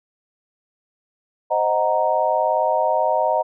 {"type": "chord", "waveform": "sine", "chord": "C half-diminished seventh", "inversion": "none", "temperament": "equal", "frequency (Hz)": [523.3, 622.3, 740, 932.3], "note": ["C5", "Eb5", "Gb5", "Bb5"], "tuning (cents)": [0, 0, 0, 0], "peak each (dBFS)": [-25, -20, -23, -21], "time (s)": [1.5, 3.43], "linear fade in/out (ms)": 20, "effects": []}